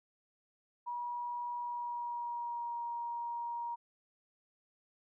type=tone with pitch glide; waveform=sine; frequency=963 to 944.3 Hz; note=B5 to A#5; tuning=-44 to +22 cents; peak=-36 dBFS; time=0.86-3.76 s; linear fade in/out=20 ms; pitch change=-34 cents; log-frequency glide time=1.58-2.81 s; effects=none